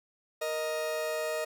40% pulse tone pair together, 467.6 / 623.4 Hz, A#4 / D#5, +5 / +3 cents, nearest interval perfect fourth, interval 498 cents, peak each -35 / -31 dBFS, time 0.41-1.45 s, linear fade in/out 10 ms, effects none

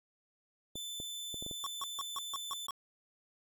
sawtooth tone, 3523 Hz, A7, 1 cent sharp, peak -37 dBFS, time 0.75-2.67 s, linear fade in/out 10 ms
clicks, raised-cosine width 2 ms, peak -32 dBFS, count 6, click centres 0.756 / 1.001 / 1.343 / 1.425 / 1.464 / 1.512 s
square tone bursts, 1108.7 Hz, C#6, in tune, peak -37 dBFS, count 7, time 1.64-2.708 s, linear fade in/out 0 ms, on 24 ms, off 150 ms
effects none

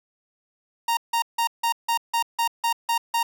45% pulse tone bursts, 929 Hz, A#5, 6 cents flat, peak -20 dBFS, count 10, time 0.88-3.23 s, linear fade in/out 5 ms, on 91 ms, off 160 ms, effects none

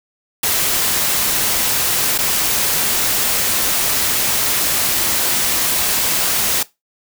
white noise with dropouts, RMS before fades -17 dBFS, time 0.43-6.63 s, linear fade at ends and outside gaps 5 ms, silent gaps 2.179-2.186 s, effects noise-tail reverb RT60 0.2 s tail -19 dB re dry

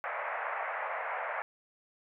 pink band-pass noise, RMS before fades -36 dBFS, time 0.04-1.42 s, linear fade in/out 0 ms, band 560 to 2200 Hz, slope 48 dB/octave, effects none

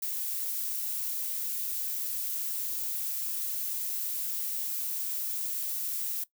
violet noise, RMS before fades -33 dBFS, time 0.02-6.24 s, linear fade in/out 5 ms, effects noise-tail reverb RT60 0.1 s tail -18 dB re dry

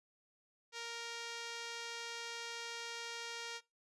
5% pulse tone, 466.2 Hz, A#4, in tune, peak -31 dBFS, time 0.72-3.61 s, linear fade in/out 50 ms, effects noise-tail reverb RT60 0.2 s tail -20 dB re dry + resampled to 24000 Hz

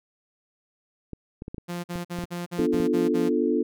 clicks, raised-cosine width 3 ms, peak -22 dBFS, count 11, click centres 1.133 / 1.421 / 1.481 / 1.545 / 1.582 / 1.957 / 2.188 / 2.239 / 2.595 / 2.742 / 2.802 s
sawtooth tone bursts, 174.61 Hz, F3, in tune, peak -26 dBFS, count 8, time 1.68-3.296 s, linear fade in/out 20 ms, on 160 ms, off 48 ms
sine chord, B half-diminished seventh, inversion none, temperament equal with one note detuned, 246.9 / 295.7 / 349.2 / 440 Hz, B3 / D4 / F4 / A4, 0 / +12 / 0 / 0 cents, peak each -26 dBFS, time 2.58-3.63 s, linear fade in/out 10 ms
effects none

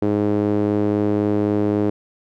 sawtooth tone with band-pass filter, 103.83 Hz, G#2, in tune, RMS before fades -19 dBFS, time 0.02-1.9 s, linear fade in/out 5 ms, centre 360 Hz, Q 2.2, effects none

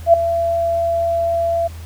sine tone with ADSR envelope, 674 Hz, E5, 38 cents sharp, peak -3 dBFS, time 0.06-1.68 s, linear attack 76 ms, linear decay 5 ms, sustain -12 dB, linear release 15 ms, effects added 82 Hz sine -30 dBFS peak until 1.85 s + pink hiss -43 dBFS RMS until 1.85 s

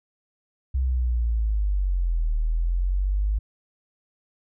sine linear two-way sweep, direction down then up, 66.2 to 38.29 to 52.5 Hz, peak -20 dBFS, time 0.74-3.39 s, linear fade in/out 10 ms, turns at 2.35 s, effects none

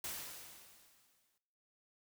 white noise with exponential decay, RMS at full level -41 dBFS, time 0.04-1.38 s, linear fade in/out 2 ms, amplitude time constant 290 ms, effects noise-tail reverb RT60 0.9 s tail -17 dB re dry

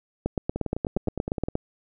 two click trains, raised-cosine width 2 ms, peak -15 / -11 dBFS, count 10 / 12, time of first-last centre 0.56-1.485 / 0.26-1.554 s, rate 9.73 / 8.5 Hz, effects none

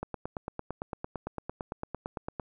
click train, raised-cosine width 1 ms, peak -20 dBFS, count 22, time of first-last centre 0.03-2.398 s, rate 8.87 Hz, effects none

